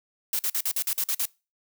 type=noise bursts; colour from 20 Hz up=blue; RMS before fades=-26 dBFS; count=9; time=0.33-1.255 s; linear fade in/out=2 ms; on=61 ms; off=47 ms; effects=noise-tail reverb RT60 0.3 s tail -24 dB re dry